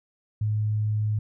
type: tone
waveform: sine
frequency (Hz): 106.7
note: G#2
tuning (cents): +47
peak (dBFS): -22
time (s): 0.41-1.19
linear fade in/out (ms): 5
effects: none